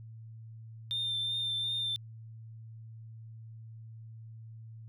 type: tone with vibrato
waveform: sine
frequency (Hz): 3594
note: A7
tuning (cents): +36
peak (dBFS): -29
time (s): 0.91-1.96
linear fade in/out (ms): 0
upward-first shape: triangle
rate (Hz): 2.7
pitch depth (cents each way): 24
effects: tanh soft clip ceiling -28 dBFS + added 112 Hz sine -45 dBFS peak until 4.88 s